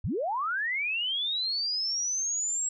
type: linear sweep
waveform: sine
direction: up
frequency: 53.7 to 7700 Hz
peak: -27 dBFS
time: 0.04-2.69 s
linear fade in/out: 5 ms
effects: none